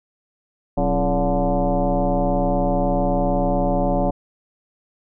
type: tone with frequency modulation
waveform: sine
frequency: 270 Hz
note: C#4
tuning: 45 cents flat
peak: -16 dBFS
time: 0.77-4.11 s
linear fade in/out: 10 ms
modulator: 151 Hz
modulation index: 3.4
effects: none